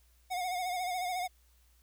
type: tone with vibrato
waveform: square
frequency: 726 Hz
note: F#5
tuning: 33 cents flat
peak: -33 dBFS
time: 0.3-1.28 s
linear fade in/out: 20 ms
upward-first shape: sine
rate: 14 Hz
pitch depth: 54 cents each way
effects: added 60 Hz sine -63 dBFS peak until 1.82 s + white hiss -70 dBFS RMS until 1.82 s